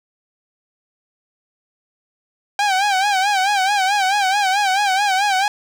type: tone with vibrato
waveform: sawtooth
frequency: 788 Hz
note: G5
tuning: 9 cents sharp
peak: -11 dBFS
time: 2.59-5.48 s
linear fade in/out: 2 ms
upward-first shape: sine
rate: 4.6 Hz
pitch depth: 99 cents each way
effects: low-pass 7000 Hz 12 dB/octave + 7-bit